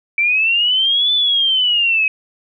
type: linear two-way sweep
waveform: sine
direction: up then down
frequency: 2311 to 3519 to 2528 Hz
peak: -12 dBFS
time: 0.18-2.08 s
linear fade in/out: 2 ms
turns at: 1.13 s
effects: none